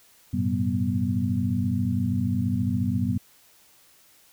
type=tone cluster; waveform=sine; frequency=96 / 110.1 / 124.5 / 190.9 / 243.4 Hz; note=G2 / A2 / B2 / G3 / B3; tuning=-36 / +2 / +14 / -46 / -25 cents; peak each=-28 / -30 / -31 / -28 / -27 dBFS; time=0.33-3.18 s; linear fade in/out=10 ms; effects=white hiss -57 dBFS RMS until 4.32 s